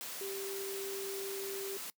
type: tone in noise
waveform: sine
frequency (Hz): 392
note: G4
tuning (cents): 0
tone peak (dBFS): -39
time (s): 0.21-1.77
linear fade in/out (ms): 0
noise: white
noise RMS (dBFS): -43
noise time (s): 0.01-1.9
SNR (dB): +1
effects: noise-tail reverb RT60 0.1 s tail -23 dB re dry + high-pass 200 Hz 12 dB/octave